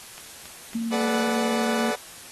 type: click train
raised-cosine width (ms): 0.2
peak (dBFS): -23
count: 4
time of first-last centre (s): 0.18-1.009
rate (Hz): 3.62
type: tone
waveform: sine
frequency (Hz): 229.2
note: A#3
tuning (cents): -29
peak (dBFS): -25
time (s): 0.75-1.91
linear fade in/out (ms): 5
type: chord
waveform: sawtooth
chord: B minor seventh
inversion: third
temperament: equal with one note detuned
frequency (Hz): 430.4 / 493.9 / 587.3 / 740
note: A4 / B4 / D5 / F#5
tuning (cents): -38 / 0 / 0 / 0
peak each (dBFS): -28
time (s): 0.91-1.96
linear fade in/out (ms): 20
effects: white hiss -43 dBFS RMS until 2.31 s + AAC 32 kbps